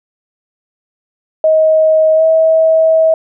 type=tone with pitch glide; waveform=sine; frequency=631 to 643.1 Hz; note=D#5 to E5; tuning=+24 to -43 cents; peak=-6 dBFS; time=1.44-3.14 s; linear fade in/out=2 ms; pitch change=+33 cents; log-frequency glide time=2.15-2.23 s; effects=none